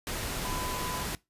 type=tone in noise; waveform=sine; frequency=1002 Hz; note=B5; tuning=25 cents sharp; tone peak=-37 dBFS; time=0.45-1.03 s; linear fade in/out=0 ms; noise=pink; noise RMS=-34 dBFS; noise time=0.07-1.15 s; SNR=-6 dB; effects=noise-tail reverb RT60 0.2 s tail -21 dB re dry + resampled to 32000 Hz